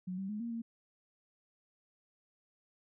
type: tone with pitch steps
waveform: sine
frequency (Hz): 183.2 / 192.8 / 210.9 / 234 / 230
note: F#3 / G3 / G#3 / A#3 / A#3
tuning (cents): -17 / -28 / +27 / +7 / -23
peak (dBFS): -36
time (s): 0.07-0.62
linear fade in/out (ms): 10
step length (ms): 110
effects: none